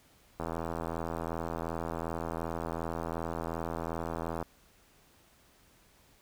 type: click train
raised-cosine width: 1 ms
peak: -21 dBFS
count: 334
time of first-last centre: 0.4-4.427 s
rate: 82.7 Hz
effects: pink hiss -63 dBFS RMS until 6.21 s

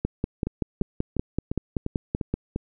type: two click trains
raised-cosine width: 3 ms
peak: -14 / -11 dBFS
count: 7 / 13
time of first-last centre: 0.47-2.561 / 0.05-2.34 s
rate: 2.87 / 5.24 Hz
effects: none

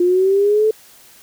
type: linear sweep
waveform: sine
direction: up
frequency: 349.2 to 440 Hz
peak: -11 dBFS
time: 0-0.71 s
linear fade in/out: 5 ms
effects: white hiss -46 dBFS RMS until 1.22 s

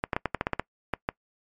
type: clicks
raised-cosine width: 0.5 ms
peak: -10 dBFS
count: 11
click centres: 0.039 / 0.132 / 0.165 / 0.257 / 0.347 / 0.411 / 0.469 / 0.533 / 0.596 / 0.937 / 1.089 s
effects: noise-tail reverb RT60 0.1 s tail -24 dB re dry + MP3 64 kbps

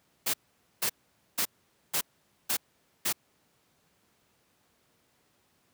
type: noise bursts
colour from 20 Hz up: white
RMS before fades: -28 dBFS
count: 6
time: 0.26-3.128 s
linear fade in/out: 10 ms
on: 78 ms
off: 480 ms
effects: pink hiss -69 dBFS RMS until 5.73 s + high-pass 100 Hz 12 dB/octave

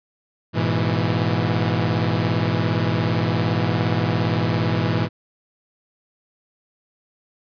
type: chord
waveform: sawtooth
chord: E major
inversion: first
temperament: equal with one note detuned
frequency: 103.83 / 121.21 / 164.81 Hz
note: G#2 / B2 / E3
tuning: 0 / -32 / 0 cents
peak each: -19 dBFS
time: 0.53-5.09 s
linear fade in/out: 50 ms
effects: resampled to 11025 Hz

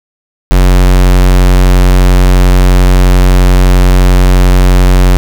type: tone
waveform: square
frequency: 45.75 Hz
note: F#1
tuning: 19 cents flat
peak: -3 dBFS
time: 0.51-5.17 s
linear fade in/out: 0 ms
effects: 7-bit

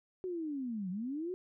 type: linear two-way sweep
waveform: sine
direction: down then up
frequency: 376.8 to 175.9 to 376.8 Hz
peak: -35 dBFS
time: 0.24-1.34 s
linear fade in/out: 0 ms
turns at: 0.9 s
effects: none

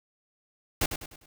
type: noise with echo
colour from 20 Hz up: pink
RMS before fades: -25 dBFS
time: 0.81-0.86 s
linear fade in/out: 5 ms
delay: 100 ms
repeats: 4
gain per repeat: -8 dB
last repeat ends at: 1.26 s
effects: none

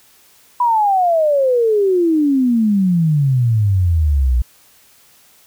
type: exponential sweep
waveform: sine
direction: down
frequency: 993 to 58.27 Hz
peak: -11 dBFS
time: 0.6-4.42 s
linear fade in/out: 5 ms
effects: white hiss -50 dBFS RMS until 5.46 s

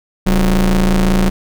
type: ring-modulated tone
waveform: 45% pulse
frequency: 81.8 Hz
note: E2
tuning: 13 cents flat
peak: -7 dBFS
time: 0.26-1.3 s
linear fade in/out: 10 ms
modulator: 110 Hz
effects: none

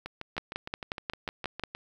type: two click trains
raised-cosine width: 0.3 ms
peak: -15 / -21 dBFS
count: 8 / 12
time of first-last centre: 0.38-1.637 / 0.06-1.75 s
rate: 5.57 / 6.51 Hz
effects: 9-bit

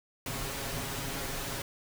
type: noise with comb filter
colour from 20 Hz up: pink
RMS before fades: -36 dBFS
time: 0.26-1.62 s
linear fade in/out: 2 ms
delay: 7.3 ms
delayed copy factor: +0.75
effects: none

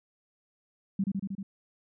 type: tone with echo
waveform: sine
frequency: 195.2 Hz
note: G3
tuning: 7 cents flat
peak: -24 dBFS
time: 0.99-1.04 s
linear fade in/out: 5 ms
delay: 78 ms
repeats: 5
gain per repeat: -2 dB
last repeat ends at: 1.43 s
effects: none

